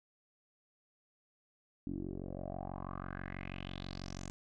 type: tone with low-pass filter sweep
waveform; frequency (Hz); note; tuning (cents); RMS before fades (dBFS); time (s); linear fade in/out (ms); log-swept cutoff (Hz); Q
10% pulse; 46.12; F#1; -5; -43; 1.87-4.3; 0; 280 to 7300; 4.8
effects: none